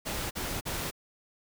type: noise bursts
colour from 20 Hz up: pink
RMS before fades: -34 dBFS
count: 3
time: 0.05-0.912 s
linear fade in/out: 20 ms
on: 260 ms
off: 41 ms
effects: none